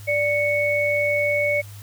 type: tone pair together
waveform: sine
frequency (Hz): 586.2 / 2217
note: D5 / C#7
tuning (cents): -3 / 0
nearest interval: octave + major seventh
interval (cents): 2303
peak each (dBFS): -21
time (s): 0.07-1.62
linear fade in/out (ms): 20
effects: added 102 Hz sine -37 dBFS peak until 1.82 s + white hiss -47 dBFS RMS until 1.82 s